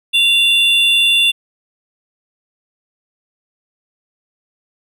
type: tone pair together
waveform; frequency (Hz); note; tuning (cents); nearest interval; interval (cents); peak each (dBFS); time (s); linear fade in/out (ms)
triangle; 2769 / 3489; F7 / A7; -15 / -15; major third; 400; -11; 0.13-1.32; 20
effects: none